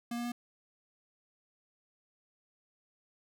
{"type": "tone with pitch steps", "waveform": "square", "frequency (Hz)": [236.7, 238.8, 240.8], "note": ["A#3", "A#3", "B3"], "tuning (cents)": [27, 42, -44], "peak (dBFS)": -35, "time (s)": [0.11, 0.32], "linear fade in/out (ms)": 5, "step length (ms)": 70, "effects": []}